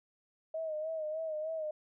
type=tone with vibrato; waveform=sine; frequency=629 Hz; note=D#5; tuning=19 cents sharp; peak=-34 dBFS; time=0.54-1.71 s; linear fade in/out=5 ms; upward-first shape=sine; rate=3.3 Hz; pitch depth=55 cents each way; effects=none